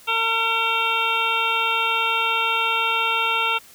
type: harmonic tone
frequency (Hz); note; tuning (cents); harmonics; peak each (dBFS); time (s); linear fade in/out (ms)
454.3; A#4; -45; 1 / 2 / 3 / 5 / 6 / 7 / 8; -33 / -26 / -24 / -29 / -23 / -29 / -30; 0.07-3.59; 20
effects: white hiss -48 dBFS RMS until 3.74 s